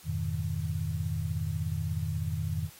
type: chord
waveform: sine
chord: F half-diminished seventh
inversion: none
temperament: equal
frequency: 87.31 / 103.83 / 123.47 / 155.56 Hz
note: F2 / Ab2 / Cb3 / Eb3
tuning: 0 / 0 / 0 / 0 cents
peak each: -33 / -36 / -38 / -33 dBFS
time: 0.04-2.7 s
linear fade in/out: 50 ms
effects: white hiss -53 dBFS RMS until 2.79 s + AAC 48 kbps